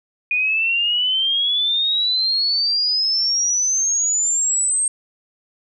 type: exponential sweep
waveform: sine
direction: up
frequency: 2449 to 8470 Hz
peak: -16 dBFS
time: 0.31-4.88 s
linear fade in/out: 2 ms
effects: none